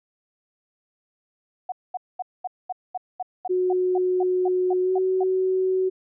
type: tone bursts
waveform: sine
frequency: 736 Hz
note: F#5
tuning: 9 cents flat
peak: -25 dBFS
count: 15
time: 1.69-5.235 s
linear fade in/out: 5 ms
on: 31 ms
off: 220 ms
type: tone with pitch glide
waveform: sine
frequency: 366.1 to 374.4 Hz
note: F#4 to F#4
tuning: -18 to +20 cents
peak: -19 dBFS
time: 3.49-5.9 s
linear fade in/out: 20 ms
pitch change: +38 cents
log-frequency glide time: 4.82-4.93 s
effects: none